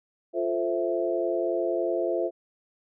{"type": "chord", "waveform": "sine", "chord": "F major seventh", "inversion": "none", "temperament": "equal", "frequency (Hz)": [349.2, 440, 523.3, 659.3], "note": ["F4", "A4", "C5", "E5"], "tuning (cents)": [0, 0, 0, 0], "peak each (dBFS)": [-28, -32, -30, -29], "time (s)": [0.33, 2.31], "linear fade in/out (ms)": 50, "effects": []}